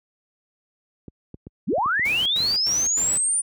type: clicks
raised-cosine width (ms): 3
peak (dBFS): -24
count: 8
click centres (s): 1.082 / 1.343 / 1.469 / 1.73 / 1.782 / 1.86 / 1.995 / 2.404
type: linear sweep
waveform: sine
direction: up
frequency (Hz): 123.47 to 9410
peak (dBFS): -19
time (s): 1.67-3.42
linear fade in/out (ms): 20
type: noise bursts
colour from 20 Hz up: pink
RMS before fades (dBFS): -36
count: 4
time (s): 2.05-3.178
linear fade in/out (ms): 5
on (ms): 210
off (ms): 96
effects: high-pass 60 Hz 12 dB/octave